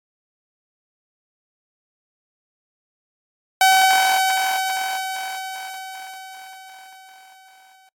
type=tone with exponential decay; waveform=sawtooth; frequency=760 Hz; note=F#5; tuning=46 cents sharp; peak=-7 dBFS; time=3.61-7.89 s; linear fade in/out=2 ms; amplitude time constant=930 ms; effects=noise-tail reverb RT60 0.1 s tail -24 dB re dry + AAC 48 kbps